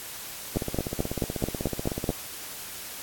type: two click trains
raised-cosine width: 2 ms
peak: -11 / -16 dBFS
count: 8 / 26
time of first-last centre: 0.57-2.092 / 0.56-2.103 s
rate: 4.6 / 16.2 Hz
effects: white hiss -39 dBFS RMS until 3.02 s + AAC 64 kbps